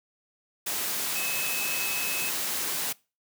sine tone in noise, 2581 Hz, E7, 37 cents flat, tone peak -32 dBFS, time 1.15-2.3 s, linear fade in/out 10 ms, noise white, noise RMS -30 dBFS, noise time 0.66-2.93 s, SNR -5 dB, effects noise-tail reverb RT60 0.3 s tail -23 dB re dry + high-pass 150 Hz 12 dB/octave

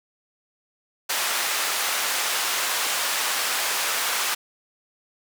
pink band-pass noise, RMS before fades -25 dBFS, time 1.09-4.35 s, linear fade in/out 10 ms, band 960 to 16000 Hz, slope 12 dB/octave, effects none

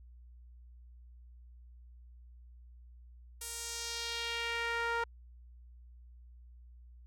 sawtooth tone with band-pass filter sweep, 466.2 Hz, A#4, in tune, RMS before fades -37 dBFS, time 3.41-5.04 s, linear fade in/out 5 ms, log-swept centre 10000 to 1200 Hz, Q 1.5, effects added 60 Hz sine -52 dBFS peak until 7.06 s

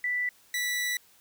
sine / sawtooth tone pair in turn, 1975.5 / 1965.3 Hz, B6 / B6, 0 / -9 cents, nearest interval unison, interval 9 cents, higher first, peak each -26 / -24 dBFS, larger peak second, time 0.04-0.29 / 0.54-0.97 s, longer second, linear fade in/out 2 ms, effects white hiss -60 dBFS RMS until 1.2 s

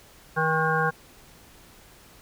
harmonic tone with a mistuned harmonic, 159.5 Hz, D#3, 43 cents sharp, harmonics 1 / 3 / 5 / 7 / 9 / 10, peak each -28 / -28 / -28 / -28 / -28 / -28 dBFS, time 0.36-0.91 s, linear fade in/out 20 ms, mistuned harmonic 7, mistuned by -44 cents, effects pink hiss -52 dBFS RMS until 2.21 s

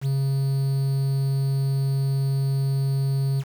triangle tone with quantisation, 136.5 Hz, C#3, 26 cents flat, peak -18 dBFS, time 0.01-3.44 s, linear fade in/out 50 ms, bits 7, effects none

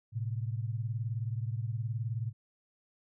sine beating tone pair, 110.1 / 129.1 Hz, A2 / C3, +2 / -23 cents, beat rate 19 Hz, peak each -33 / -37 dBFS, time 0.12-2.33 s, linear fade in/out 50 ms, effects none

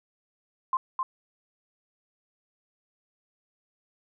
sine tone with echo, 1046.5 Hz, C6, in tune, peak -22 dBFS, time 0.73-0.77 s, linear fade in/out 2 ms, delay 260 ms, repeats 1, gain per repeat -3 dB, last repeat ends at 1.03 s, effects none

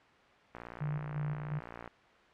click train, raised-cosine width 0.5 ms, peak -28 dBFS, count 79, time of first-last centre 0.55-1.877 s, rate 58.8 Hz
sine tone with tremolo, 148.1 Hz, D3, 15 cents sharp, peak -32 dBFS, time 0.8-1.6 s, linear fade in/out 20 ms, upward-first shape square, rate 2.8 Hz, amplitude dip 50%
effects white hiss -60 dBFS RMS until 2.33 s + low-pass 2000 Hz 12 dB/octave

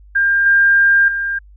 sine tone with level steps, 1600 Hz, G6, 35 cents sharp, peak -11 / -8 / -17 dBFS, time 0.15-1.39 s, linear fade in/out 10 ms, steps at 0.46 / 1.08 s, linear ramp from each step 2 ms, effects added 50 Hz sine -40 dBFS peak until 1.56 s

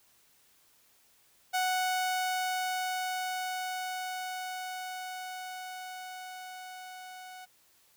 sawtooth tone with level ramp, 740 Hz, F#5, in tune, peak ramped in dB -23 to -41 dBFS, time 1.53-7.46 s, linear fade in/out 20 ms, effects white hiss -65 dBFS RMS until 7.96 s

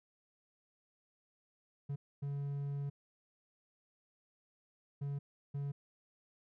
triangle tone bursts at uneven times, 141.4 Hz, C#3, 35 cents sharp, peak -34 dBFS, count 4, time 1.89-1.96 / 2.22-2.9 / 5.01-5.19 / 5.54-5.72 s, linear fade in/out 10 ms, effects none

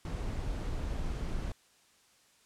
brown noise, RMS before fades -35 dBFS, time 0.05-1.52 s, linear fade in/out 2 ms, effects white hiss -65 dBFS RMS until 2.45 s + low-pass 9000 Hz 12 dB/octave

